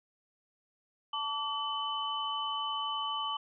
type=tone cluster; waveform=sine; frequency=882 / 1150 / 3023 Hz; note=A5 / D6 / F#7; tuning=+4 / -37 / +36 cents; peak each=-38 / -35 / -36 dBFS; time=1.13-3.37 s; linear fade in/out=5 ms; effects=none